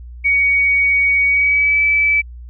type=tone with pitch glide; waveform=sine; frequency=2246 to 2305 Hz; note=C#7 to D7; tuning=+22 to -33 cents; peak=-11 dBFS; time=0.24-2.22 s; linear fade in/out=20 ms; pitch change=+45 cents; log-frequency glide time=1.24-1.81 s; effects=added 60 Hz sine -31 dBFS peak until 2.49 s